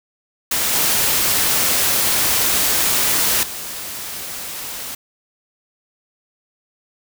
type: noise with level steps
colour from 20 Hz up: white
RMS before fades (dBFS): -19 / -17 / -29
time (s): 0.51-4.95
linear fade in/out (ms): 5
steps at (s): 0.73 / 3.43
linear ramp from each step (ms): 2
effects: none